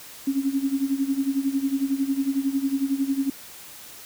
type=tone with tremolo; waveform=sine; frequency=273.3 Hz; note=C#4; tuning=24 cents flat; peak=-18 dBFS; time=0.27-3.3 s; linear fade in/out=5 ms; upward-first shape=sine; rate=11 Hz; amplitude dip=80%; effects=white hiss -43 dBFS RMS until 4.05 s